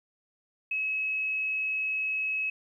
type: tone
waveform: sine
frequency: 2570 Hz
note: E7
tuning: 45 cents flat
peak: -27 dBFS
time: 0.71-2.5 s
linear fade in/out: 5 ms
effects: 11-bit